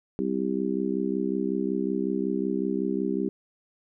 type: harmonic tone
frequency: 65.41 Hz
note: C2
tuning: in tune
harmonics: 3 / 4 / 5 / 6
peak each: -30 / -30 / -30 / -30 dBFS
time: 0.19-3.29 s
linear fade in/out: 0 ms
effects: none